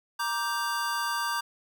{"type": "chord", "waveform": "square", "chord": "G minor", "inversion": "first", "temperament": "just", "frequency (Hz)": [940.8, 1176, 1568], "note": ["Bb5", "D6", "G6"], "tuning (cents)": [16, 2, 0], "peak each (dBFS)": -33, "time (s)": [0.19, 1.41], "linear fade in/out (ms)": 10, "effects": []}